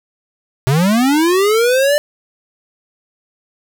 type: linear sweep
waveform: square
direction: up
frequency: 124.1 to 597 Hz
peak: -11 dBFS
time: 0.67-1.98 s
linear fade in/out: 0 ms
effects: 7-bit